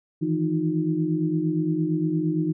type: tone cluster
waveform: sine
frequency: 157.8 / 166.5 / 310.1 / 356.9 Hz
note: D#3 / E3 / D#4 / F4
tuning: +25 / +18 / -6 / +38 cents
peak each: -29 / -26 / -24 / -32 dBFS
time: 0.21-2.53 s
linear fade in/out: 20 ms
effects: none